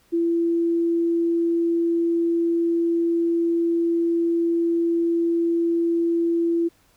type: tone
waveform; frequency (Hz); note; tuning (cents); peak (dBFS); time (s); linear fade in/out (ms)
sine; 337; E4; +38; -18; 0.12-6.69; 20
effects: pink hiss -60 dBFS RMS until 6.96 s